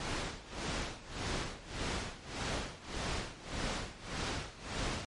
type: noise with tremolo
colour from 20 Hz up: pink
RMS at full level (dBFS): -35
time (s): 0-5.05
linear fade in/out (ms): 2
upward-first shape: sine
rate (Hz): 1.7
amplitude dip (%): 85
effects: low-pass 6000 Hz 12 dB/octave + MP3 48 kbps